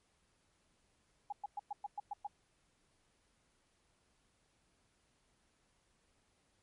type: tone bursts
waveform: sine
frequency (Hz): 820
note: G#5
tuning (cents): -22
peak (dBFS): -37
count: 8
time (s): 1.3-2.27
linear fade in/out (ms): 5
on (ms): 25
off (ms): 110
effects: pink hiss -75 dBFS RMS until 6.62 s + MP3 48 kbps